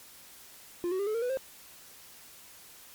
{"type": "tone with pitch steps", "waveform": "triangle", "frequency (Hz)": [349.2, 374.3, 401.1, 429.9, 460.8, 493.8, 529.3], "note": ["F4", "F#4", "G4", "A4", "A#4", "B4", "C5"], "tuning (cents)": [0, 20, 40, -40, -20, 0, 20], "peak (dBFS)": -26, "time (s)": [0.84, 1.372], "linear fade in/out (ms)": 0, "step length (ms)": 76, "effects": ["white hiss -52 dBFS RMS until 2.94 s", "MP3 96 kbps"]}